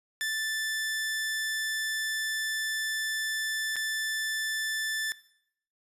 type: tone with dropouts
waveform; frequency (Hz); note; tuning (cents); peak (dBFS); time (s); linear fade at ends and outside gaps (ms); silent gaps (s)
sawtooth; 1760; A6; 0; -25; 0.21-5.12; 0; 3.758-3.765
effects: noise-tail reverb RT60 0.7 s tail -19 dB re dry + resampled to 32000 Hz